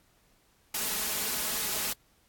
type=noise with comb filter; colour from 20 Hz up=white; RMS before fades=-31 dBFS; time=0.74-1.93 s; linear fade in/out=5 ms; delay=4.7 ms; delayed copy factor=+0.6; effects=pink hiss -66 dBFS RMS until 2.28 s + AAC 64 kbps